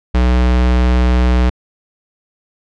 square tone, 61.74 Hz, B1, in tune, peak -10 dBFS, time 0.14-1.5 s, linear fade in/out 10 ms, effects low-pass 4000 Hz 12 dB/octave

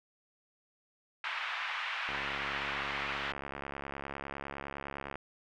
white band-pass noise, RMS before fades -37 dBFS, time 1.24-3.32 s, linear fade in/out 2 ms, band 900 to 2700 Hz, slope 24 dB/octave
click train, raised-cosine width 0.5 ms, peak -24 dBFS, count 215, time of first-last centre 2.09-5.156 s, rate 69.8 Hz
effects none

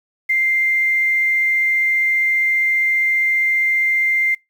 sine tone with quantisation, 2095 Hz, C7, 2 cents sharp, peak -14 dBFS, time 0.29-4.35 s, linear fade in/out 10 ms, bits 7, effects noise-tail reverb RT60 0.2 s tail -24 dB re dry

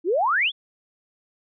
sine exponential sweep, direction up, 308.4 to 3589 Hz, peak -18 dBFS, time 0.04-0.52 s, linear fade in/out 50 ms, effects none

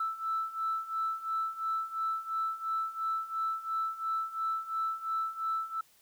sine beating tone pair, 1318.5 / 1321.4 Hz, E6 / E6, 0 / +4 cents, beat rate 2.9 Hz, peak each -35 / -32 dBFS, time 0-5.81 s, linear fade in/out 5 ms, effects tanh soft clip ceiling -24 dBFS + white hiss -64 dBFS RMS until 6.01 s

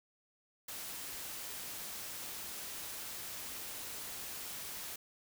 white noise, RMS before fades -44 dBFS, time 0.68-4.96 s, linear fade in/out 5 ms, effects none

